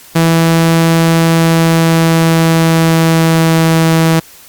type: tone with pitch glide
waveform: sawtooth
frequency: 164.81 to 162.73 Hz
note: E3 to E3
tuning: 0 to -22 cents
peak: -3 dBFS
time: 0.15-4.2 s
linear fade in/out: 10 ms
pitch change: -22 cents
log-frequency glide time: 1.2-3.78 s
effects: white hiss -38 dBFS RMS until 4.48 s + Opus 48 kbps